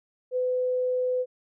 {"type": "tone", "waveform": "sine", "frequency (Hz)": 504, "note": "B4", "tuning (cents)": 35, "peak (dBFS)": -23, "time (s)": [0.31, 1.26], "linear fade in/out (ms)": 50, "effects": []}